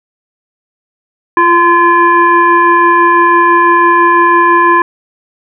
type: tone with frequency modulation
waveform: sine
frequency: 1029 Hz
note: C6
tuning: 29 cents flat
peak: -4 dBFS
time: 1.37-4.82 s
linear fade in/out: 2 ms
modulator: 684 Hz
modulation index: 0.9
effects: none